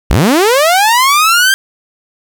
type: linear sweep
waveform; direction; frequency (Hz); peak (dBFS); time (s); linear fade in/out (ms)
sawtooth; up; 34.85 to 1599; -3; 0.1-1.54; 0
effects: 7-bit